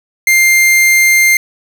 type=tone; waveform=45% pulse; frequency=2100 Hz; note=C7; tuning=6 cents sharp; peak=-6 dBFS; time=0.27-1.37 s; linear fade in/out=2 ms; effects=none